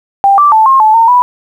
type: tone with pitch steps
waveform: sine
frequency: 792 / 1169 / 877 / 1069 / 867 / 912 / 985 Hz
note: G5 / D6 / A5 / C6 / A5 / A#5 / B5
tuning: +18 / -8 / -6 / +37 / -26 / -38 / -5 cents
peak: -3 dBFS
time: 0.24-1.22 s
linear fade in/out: 0 ms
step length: 140 ms
effects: 7-bit